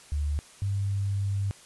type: tone pair in turn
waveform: sine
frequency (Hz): 73.42 / 99.22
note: D2 / G2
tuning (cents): 0 / +21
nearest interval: perfect fourth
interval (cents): 521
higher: second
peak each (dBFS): -25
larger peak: neither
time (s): 0.12-0.39 / 0.62-1.51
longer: second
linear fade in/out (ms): 0
effects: white hiss -52 dBFS RMS until 1.65 s + resampled to 24000 Hz